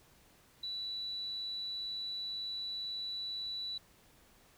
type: tone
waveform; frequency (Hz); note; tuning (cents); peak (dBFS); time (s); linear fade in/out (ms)
sine; 3951; B7; 0; -37; 0.63-3.78; 5
effects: pink hiss -64 dBFS RMS until 4.57 s